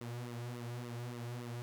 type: tone with flanger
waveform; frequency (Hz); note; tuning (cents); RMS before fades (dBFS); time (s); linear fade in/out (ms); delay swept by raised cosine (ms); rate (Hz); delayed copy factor
sawtooth; 120.3; B2; -45; -43; 0.01-1.62; 0; 1.2 to 4.6; 3.5; -0.75
effects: none